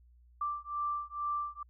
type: beating tone pair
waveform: sine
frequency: 1174.7 / 1176.9 Hz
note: D6 / D6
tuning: 0 / +3 cents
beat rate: 2.2 Hz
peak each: -36 / -36 dBFS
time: 0.41-1.63 s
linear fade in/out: 5 ms
effects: added 60 Hz sine -58 dBFS peak until 1.69 s